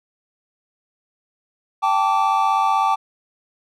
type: chord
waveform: triangle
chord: G suspended second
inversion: none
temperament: equal with one note detuned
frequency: 784 / 880 / 1160.5 Hz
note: G5 / A5 / D6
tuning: 0 / 0 / -21 cents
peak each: -18 dBFS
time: 1.82-2.96 s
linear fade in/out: 20 ms
effects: none